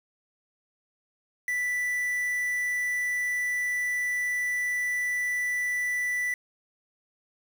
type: tone with quantisation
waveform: triangle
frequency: 1975.5 Hz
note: B6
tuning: in tune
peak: -24 dBFS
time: 1.48-6.34 s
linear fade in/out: 2 ms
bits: 7
effects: none

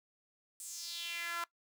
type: tone with high-pass filter sweep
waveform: sawtooth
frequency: 341 Hz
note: F4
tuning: 41 cents flat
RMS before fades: -41 dBFS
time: 0.6-1.44 s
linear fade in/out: 0 ms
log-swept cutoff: 8800 to 1200 Hz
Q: 3.3
effects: noise-tail reverb RT60 0.1 s tail -20 dB re dry

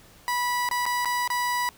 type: tone with dropouts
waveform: 30% pulse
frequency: 980 Hz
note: B5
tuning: 14 cents flat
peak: -21 dBFS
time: 0.28-1.69 s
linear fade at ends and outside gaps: 0 ms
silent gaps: 0.689-0.712 / 0.855-0.863 / 1.048-1.056 / 1.276-1.302 s
effects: pink hiss -53 dBFS RMS until 1.77 s

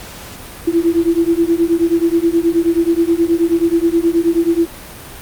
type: beating tone pair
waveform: sine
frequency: 331.2 / 340.6 Hz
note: E4 / F4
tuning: +8 / -43 cents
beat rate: 9.4 Hz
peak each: -14 dBFS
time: 0.67-4.67 s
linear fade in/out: 10 ms
effects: pink hiss -33 dBFS RMS until 5.21 s + Opus 48 kbps

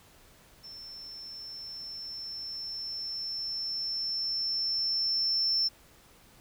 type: tone with level ramp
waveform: sine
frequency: 5360 Hz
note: E8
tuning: 28 cents sharp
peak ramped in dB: -43 to -23 dBFS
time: 0.63-5.69 s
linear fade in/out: 20 ms
effects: tanh soft clip ceiling -20 dBFS + pink hiss -58 dBFS RMS until 6.4 s

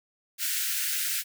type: high-pass noise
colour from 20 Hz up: white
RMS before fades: -29 dBFS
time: 0.38-1.24 s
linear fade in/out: 50 ms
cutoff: 1400 Hz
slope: 96 dB/octave
effects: none

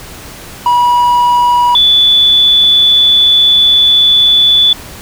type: tone pair in turn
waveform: triangle / sine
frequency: 970 / 3464 Hz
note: B5 / A7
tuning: -31 / -28 cents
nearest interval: octave + minor seventh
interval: 2203 cents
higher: second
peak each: -4 dBFS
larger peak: neither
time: 0.66-1.75 / 1.75-4.73 s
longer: second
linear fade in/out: 2 ms
effects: pink hiss -30 dBFS RMS until 5.01 s

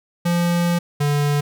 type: tone pair in turn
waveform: square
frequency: 172.9 / 145.39 Hz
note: F3 / D3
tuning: -17 / -17 cents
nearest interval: minor third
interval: 300 cents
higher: first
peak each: -17 dBFS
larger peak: neither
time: 0.25-0.79 / 1-1.41 s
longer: first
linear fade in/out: 10 ms
effects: none

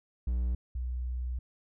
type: tone pair in turn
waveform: triangle / sine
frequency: 60.8 / 61.97 Hz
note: B1 / B1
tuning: -26 / +7 cents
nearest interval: unison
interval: 33 cents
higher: second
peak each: -25 / -31 dBFS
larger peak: first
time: 0.27-0.55 / 0.75-1.39 s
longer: second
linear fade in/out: 5 ms
effects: none

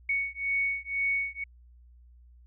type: beating tone pair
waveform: sine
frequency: 2224 / 2226 Hz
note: C#7 / C#7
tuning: +5 / +7 cents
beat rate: 2 Hz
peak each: -30 dBFS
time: 0.09-1.44 s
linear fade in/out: 5 ms
effects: added 60 Hz sine -52 dBFS peak until 2.46 s

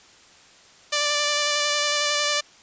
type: tone with vibrato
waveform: 5% pulse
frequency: 588 Hz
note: D5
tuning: 2 cents sharp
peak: -9 dBFS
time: 0.92-2.41 s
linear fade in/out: 10 ms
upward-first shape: square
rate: 11 Hz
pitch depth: 12 cents each way
effects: white hiss -51 dBFS RMS until 2.62 s + resampled to 16000 Hz

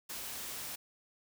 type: noise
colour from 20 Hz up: white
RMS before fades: -42 dBFS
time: 0.09-0.76 s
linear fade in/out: 10 ms
effects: none

